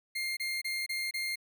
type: tone bursts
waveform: 30% pulse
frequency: 2117 Hz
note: C7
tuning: 20 cents sharp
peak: -29 dBFS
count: 5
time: 0.15-1.358 s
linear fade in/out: 10 ms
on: 220 ms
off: 27 ms
effects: none